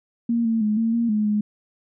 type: tone with pitch steps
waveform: sine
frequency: 233.6 / 225.9 / 212.1 / 226.7 / 233.2 / 212.2 / 209.7 Hz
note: A#3 / A3 / G#3 / A#3 / A#3 / G#3 / G#3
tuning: +4 / +46 / +37 / -48 / +1 / +38 / +17 cents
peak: -18 dBFS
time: 0.29-1.41 s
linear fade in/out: 5 ms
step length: 160 ms
effects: none